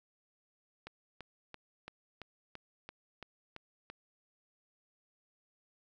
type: click train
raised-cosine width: 0.3 ms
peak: -29 dBFS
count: 10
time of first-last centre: 0.87-3.9 s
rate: 2.97 Hz
effects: none